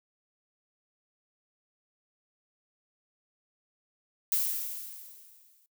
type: noise with exponential decay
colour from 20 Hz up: violet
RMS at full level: -26 dBFS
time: 4.32-5.66 s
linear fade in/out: 1 ms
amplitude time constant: 290 ms
effects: noise-tail reverb RT60 0.1 s tail -20 dB re dry